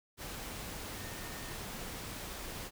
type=tone in noise; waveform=sine; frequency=1828 Hz; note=A#6; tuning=34 cents flat; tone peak=-53 dBFS; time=0.94-1.58 s; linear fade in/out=50 ms; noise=pink; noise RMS=-43 dBFS; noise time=0.17-2.71 s; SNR=-13 dB; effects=none